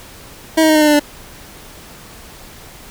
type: tone with pitch steps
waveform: 25% pulse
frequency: 320 / 315.4 / 310.9 / 306.4 / 302 / 297.7 / 293.4 Hz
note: D#4 / D#4 / D#4 / D#4 / D4 / D4 / D4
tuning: +49 / +24 / -1 / -27 / +48 / +24 / -2 cents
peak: -5 dBFS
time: 0.57-0.997 s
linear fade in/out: 10 ms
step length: 61 ms
effects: pink hiss -38 dBFS RMS until 2.9 s